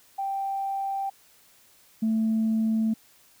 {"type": "tone pair in turn", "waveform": "sine", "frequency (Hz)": [784, 221.5], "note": ["G5", "A3"], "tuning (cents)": [0, 12], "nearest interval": "octave + minor seventh", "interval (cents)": 2188, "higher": "first", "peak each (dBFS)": [-26, -20], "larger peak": "second", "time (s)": [[0.18, 1.1], [2.02, 2.94]], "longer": "neither", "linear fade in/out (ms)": 10, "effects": ["tanh soft clip ceiling -18 dBFS", "white hiss -58 dBFS RMS until 3.4 s"]}